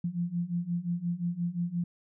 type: beating tone pair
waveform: sine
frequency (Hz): 170.3 / 176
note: F3 / F3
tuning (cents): -43 / +14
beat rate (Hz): 5.7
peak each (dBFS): -33 / -31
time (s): 0.04-1.84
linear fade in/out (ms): 5
effects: none